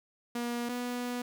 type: tone pair in turn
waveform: sawtooth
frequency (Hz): 239 / 244.9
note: A#3 / B3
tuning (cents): +43 / -14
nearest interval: unison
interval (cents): 43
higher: second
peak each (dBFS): -28 / -29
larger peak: first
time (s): 0.35-0.69 / 0.69-1.22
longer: second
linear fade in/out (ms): 5
effects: none